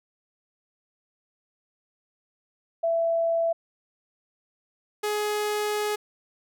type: tone pair in turn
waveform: sine / sawtooth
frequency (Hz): 666 / 419.6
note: E5 / G#4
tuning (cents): +18 / +18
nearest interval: minor sixth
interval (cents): 800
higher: first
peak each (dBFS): -21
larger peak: neither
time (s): 2.83-3.53 / 5.03-5.96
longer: second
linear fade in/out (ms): 10
effects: none